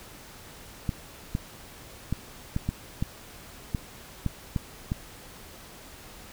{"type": "clicks", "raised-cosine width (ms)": 5, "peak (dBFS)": -14, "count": 10, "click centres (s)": [0.892, 1.351, 2.126, 2.564, 2.69, 3.025, 3.748, 4.263, 4.562, 4.919], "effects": ["pink hiss -47 dBFS RMS until 6.32 s"]}